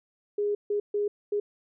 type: tone bursts at uneven times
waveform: sine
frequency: 412.3 Hz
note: G#4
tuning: 13 cents flat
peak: -24 dBFS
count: 4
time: 0.38-0.55 / 0.7-0.8 / 0.94-1.08 / 1.32-1.4 s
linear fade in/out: 5 ms
effects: none